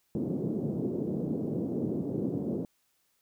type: band-pass noise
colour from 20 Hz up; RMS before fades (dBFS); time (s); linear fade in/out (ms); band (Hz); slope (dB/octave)
pink; -32; 0.15-2.65; 2; 150 to 420; 24
effects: white hiss -73 dBFS RMS until 3.21 s

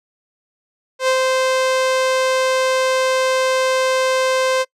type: tone with ADSR envelope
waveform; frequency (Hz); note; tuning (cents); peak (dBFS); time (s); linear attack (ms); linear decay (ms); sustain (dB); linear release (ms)
sawtooth; 520; C5; -11; -9; 0.99-4.65; 90; 75; -2; 37
effects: noise-tail reverb RT60 0.1 s tail -24 dB re dry + low-pass 8000 Hz 12 dB/octave

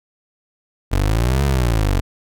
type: exponential two-way sweep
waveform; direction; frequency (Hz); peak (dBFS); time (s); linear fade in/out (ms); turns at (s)
25% pulse; up then down; 45.06 to 71.1 to 45.06; -11; 0.91-2.01; 20; 1.44
effects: none

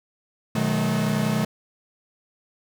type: chord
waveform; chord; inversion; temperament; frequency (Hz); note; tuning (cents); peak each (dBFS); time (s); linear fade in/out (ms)
45% pulse; B dominant seventh; none; equal with one note detuned; 123.47 / 155.56 / 185 / 215.5; B2 / D#3 / F#3 / A3; 0 / 0 / 0 / -36; -29 / -26 / -29 / -24; 0.55-1.45; 5
effects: none

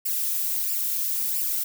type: noise with flanger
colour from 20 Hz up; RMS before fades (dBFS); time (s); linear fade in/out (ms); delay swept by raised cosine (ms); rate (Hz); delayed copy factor
violet; -26; 0.05-1.64; 10; 0.39 to 2.99; 1.5; +0.75
effects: none

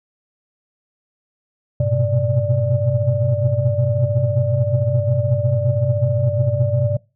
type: tone cluster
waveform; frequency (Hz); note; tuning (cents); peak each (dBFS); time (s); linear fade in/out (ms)
sine; 100.7 / 116.3 / 124.8 / 130.2 / 587; G2 / A#2 / B2 / C3 / D5; +47 / -4 / +19 / -8 / -1; -21; 1.8-6.97; 5
effects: noise-tail reverb RT60 0.3 s tail -25 dB re dry + tanh soft clip ceiling -4 dBFS

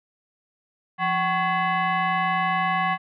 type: tone with frequency modulation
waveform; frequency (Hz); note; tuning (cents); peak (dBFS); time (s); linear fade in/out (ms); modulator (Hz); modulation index
sine; 173.3; F3; -13; -20; 0.98-2.98; 50; 932; 1.9
effects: none

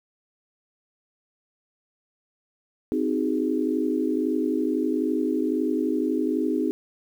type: chord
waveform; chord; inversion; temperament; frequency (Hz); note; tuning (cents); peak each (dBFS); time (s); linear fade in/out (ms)
sine; Ab dominant seventh; first; just; 259.6 / 311.5 / 373.8 / 415.3; C4 / Eb4 / Gb4 / Ab4; -13 / +2 / +18 / 0; -26 / -25 / -31 / -29; 2.92-6.71; 0
effects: 9-bit

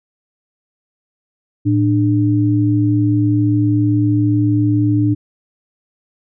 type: tone pair together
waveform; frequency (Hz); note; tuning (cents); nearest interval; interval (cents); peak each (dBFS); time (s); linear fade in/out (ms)
sine; 111.9 / 297.9; A2 / D4; +30 / +25; octave + perfect fourth; 1695; -14; 1.65-5.15; 20
effects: none

